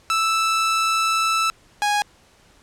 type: tone pair in turn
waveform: sawtooth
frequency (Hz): 1318.5 / 827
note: E6 / G#5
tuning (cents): 0 / -8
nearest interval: minor sixth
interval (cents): 808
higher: first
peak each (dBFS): -14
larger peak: neither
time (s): 0.1-1.5 / 1.82-2.02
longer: first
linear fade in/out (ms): 0
effects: pink hiss -54 dBFS RMS until 2.62 s + low-pass 9000 Hz 12 dB/octave